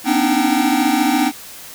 square tone cluster, 243.4 / 270.1 / 294.6 / 309 / 771 Hz, B3 / C#4 / D4 / D#4 / G5, -25 / -45 / +6 / -12 / -29 cents, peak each -21 dBFS, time 0.04-1.32 s, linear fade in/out 50 ms, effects white hiss -36 dBFS RMS until 1.74 s

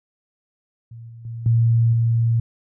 sine tone with level steps, 115.6 Hz, A#2, 14 cents flat, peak -35 / -37 / -28 / -13 / -15 dBFS, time 0.91-2.4 s, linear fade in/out 5 ms, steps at 1.09 / 1.25 / 1.46 / 1.93 s, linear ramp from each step 2 ms, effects none

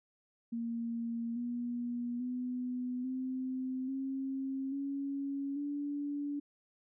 sine tone with pitch steps, 232.3 / 240.8 / 249.5 / 258.6 / 268.1 / 277.9 / 288 Hz, A#3 / B3 / B3 / C4 / C4 / C#4 / D4, -6 / -44 / +18 / -20 / +42 / +4 / -34 cents, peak -34 dBFS, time 0.52-6.4 s, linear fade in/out 10 ms, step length 840 ms, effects none

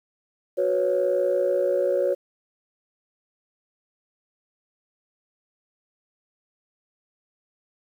sine chord, F# suspended fourth, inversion none, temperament equal with one note detuned, 367.7 / 493.9 / 554.4 Hz, F#4 / B4 / C#5, -11 / 0 / 0 cents, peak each -25 / -25 / -21 dBFS, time 0.57-2.15 s, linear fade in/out 20 ms, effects tanh soft clip ceiling -13 dBFS + 9-bit

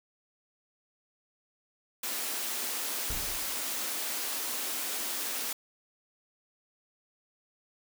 white high-pass noise, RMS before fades -34 dBFS, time 2.03-5.53 s, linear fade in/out 5 ms, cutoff 210 Hz, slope 96 dB/octave
brown noise with exponential decay, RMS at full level -34 dBFS, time 3.1-3.7 s, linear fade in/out 2 ms, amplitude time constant 130 ms
effects none

